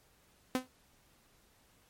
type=tone with exponential decay; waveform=sawtooth; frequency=256.1 Hz; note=C4; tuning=37 cents flat; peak=-22 dBFS; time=0.55-0.68 s; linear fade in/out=1 ms; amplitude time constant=27 ms; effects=pink hiss -67 dBFS RMS until 1.89 s + MP3 64 kbps